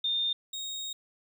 sine / 30% pulse tone pair in turn, 3630 / 3739 Hz, A#7 / A#7, -47 / +4 cents, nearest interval minor second, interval 51 cents, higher second, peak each -26 / -32 dBFS, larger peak first, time 0.04-0.33 / 0.53-0.93 s, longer second, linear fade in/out 5 ms, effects 11-bit

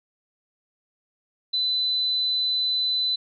sine tone, 4010 Hz, B7, 26 cents sharp, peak -21 dBFS, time 1.53-3.16 s, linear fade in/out 10 ms, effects none

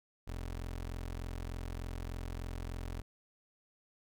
25% pulse tone, 43.34 Hz, F1, 12 cents flat, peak -35 dBFS, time 0.27-3.02 s, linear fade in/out 10 ms, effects none

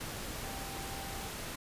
sine tone in noise, 784 Hz, G5, in tune, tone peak -47 dBFS, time 0.43-1.29 s, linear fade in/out 10 ms, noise pink, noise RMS -41 dBFS, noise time 0-1.56 s, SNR -9 dB, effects resampled to 32000 Hz

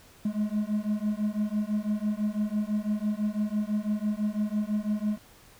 triangle beating tone pair, 207.7 / 213.7 Hz, G#3 / G#3, 0 / +50 cents, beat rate 6 Hz, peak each -27 dBFS, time 0.25-5.18 s, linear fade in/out 5 ms, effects pink hiss -55 dBFS RMS until 5.59 s

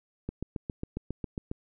click train, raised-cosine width 3 ms, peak -20 dBFS, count 10, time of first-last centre 0.29-1.514 s, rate 7.35 Hz, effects none

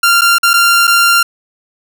sawtooth tone with dropouts, 1387 Hz, F6, 12 cents flat, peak -3 dBFS, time 0.03-1.23 s, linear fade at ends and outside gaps 5 ms, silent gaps 0.211-0.217 / 0.384-0.431 / 0.534-0.538 / 0.871-0.876 s, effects none

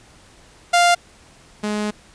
sawtooth tone pair in turn, 698.5 / 210.1 Hz, F5 / G#3, 0 / +20 cents, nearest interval octave + major sixth, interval 2080 cents, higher first, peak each -8 / -17 dBFS, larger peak first, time 0.73-0.95 / 1.63-1.91 s, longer second, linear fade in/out 10 ms, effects pink hiss -49 dBFS RMS until 2.14 s + resampled to 22050 Hz

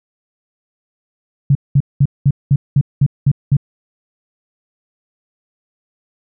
sine tone bursts, 140 Hz, C#3, 18 cents sharp, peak -7 dBFS, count 9, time 1.5-3.568 s, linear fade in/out 5 ms, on 52 ms, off 200 ms, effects none

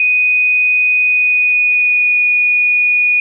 sine tone with pitch glide, 2489 to 2460 Hz, D#7 to D#7, 0 to -20 cents, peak -9 dBFS, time 0-3.2 s, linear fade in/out 2 ms, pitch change -20 cents, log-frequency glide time 1.03-2.25 s, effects none

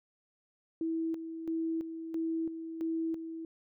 sine tone with tremolo, 326.1 Hz, E4, 19 cents flat, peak -30 dBFS, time 0.81-3.45 s, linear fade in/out 2 ms, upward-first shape square, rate 1.5 Hz, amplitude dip 60%, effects none

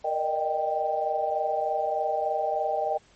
sine chord, Eb major seventh, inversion second, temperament equal with one note detuned, 466.2 / 599 / 622.3 / 784 Hz, Bb4 / D5 / Eb5 / G5, 0 / +34 / 0 / 0 cents, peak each -33 / -32 / -29 / -27 dBFS, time 0.04-2.98 s, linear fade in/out 10 ms, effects pink hiss -59 dBFS RMS until 3.15 s + MP3 32 kbps

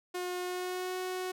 sawtooth tone with pitch glide, 360.1 to 368.7 Hz, F#4 to F#4, -47 to -6 cents, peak -30 dBFS, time 0.14-1.32 s, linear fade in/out 10 ms, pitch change +41 cents, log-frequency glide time 0.4-0.97 s, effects none

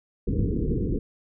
pink low-pass noise, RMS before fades -25 dBFS, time 0.27-0.99 s, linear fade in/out 5 ms, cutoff 470 Hz, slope 96 dB/octave, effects none

